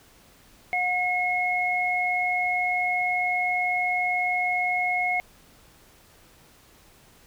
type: tone pair together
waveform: sine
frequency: 723.8 / 2169 Hz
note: F#5 / C#7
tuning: -38 / -38 cents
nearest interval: octave + perfect fifth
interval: 1900 cents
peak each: -26 / -24 dBFS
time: 0.73-5.2 s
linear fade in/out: 0 ms
effects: pink hiss -55 dBFS RMS until 7.26 s